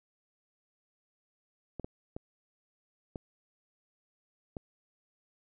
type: clicks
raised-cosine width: 2 ms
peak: -25 dBFS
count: 5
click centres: 1.797 / 1.845 / 2.165 / 3.158 / 4.568 s
effects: none